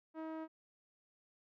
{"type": "tone with low-pass filter", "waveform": "sawtooth", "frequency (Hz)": 318.6, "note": "D#4", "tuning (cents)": 41, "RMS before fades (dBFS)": -44, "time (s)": [0.14, 0.48], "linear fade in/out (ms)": 50, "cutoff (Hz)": 1200, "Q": 0.92, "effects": []}